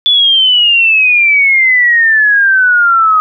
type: exponential sweep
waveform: sine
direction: down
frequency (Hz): 3472 to 1252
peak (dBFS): -5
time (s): 0.06-3.2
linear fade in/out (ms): 0
effects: none